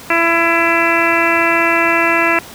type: harmonic tone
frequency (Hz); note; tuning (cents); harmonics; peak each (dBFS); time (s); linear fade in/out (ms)
334.9; E4; +27; 1 / 2 / 3 / 4 / 5 / 6 / 7 / 8; -19 / -19 / -19 / -19 / -19 / -19 / -19 / -19; 0.1-2.39; 2
effects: pink hiss -34 dBFS RMS until 2.54 s + high-pass 100 Hz 12 dB/octave